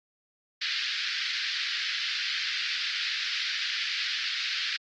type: band-pass noise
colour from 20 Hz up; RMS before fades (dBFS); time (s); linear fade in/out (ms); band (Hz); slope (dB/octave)
white; -31; 0.61-4.77; 10; 1500 to 4900; 48
effects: Opus 32 kbps